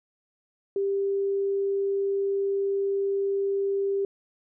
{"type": "tone", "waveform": "sine", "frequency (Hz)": 395.2, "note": "G4", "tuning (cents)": 14, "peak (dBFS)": -23, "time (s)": [0.76, 4.05], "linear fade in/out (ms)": 2, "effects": []}